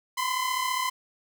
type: tone pair together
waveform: sawtooth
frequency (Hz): 1006 / 1040.9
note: B5 / C6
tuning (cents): +32 / -9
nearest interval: minor second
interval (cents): 59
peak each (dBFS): -25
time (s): 0.17-0.9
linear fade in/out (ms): 10
effects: none